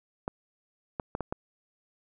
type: clicks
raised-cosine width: 1 ms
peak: -17 dBFS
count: 5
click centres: 0.279 / 0.998 / 1.151 / 1.207 / 1.325 s
effects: none